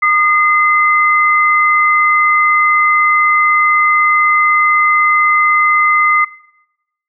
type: tone pair together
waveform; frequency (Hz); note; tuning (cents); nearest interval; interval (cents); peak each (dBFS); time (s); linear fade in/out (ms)
sine; 1222 / 2058; D#6 / C7; -32 / -29; major sixth; 903; -11; 0.02-6.25; 10
effects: noise-tail reverb RT60 0.9 s tail -20 dB re dry